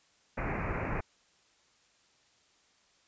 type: low-pass noise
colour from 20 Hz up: pink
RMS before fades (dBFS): -34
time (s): 0.37-1.01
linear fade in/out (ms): 10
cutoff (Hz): 2500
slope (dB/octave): 96
effects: white hiss -67 dBFS RMS until 3.07 s + resampled to 16000 Hz